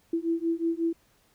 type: beating tone pair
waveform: sine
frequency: 329.6 / 335.1 Hz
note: E4 / E4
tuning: 0 / +29 cents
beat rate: 5.5 Hz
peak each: -28 dBFS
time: 0.13-0.93 s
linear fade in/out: 5 ms
effects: pink hiss -65 dBFS RMS until 1.34 s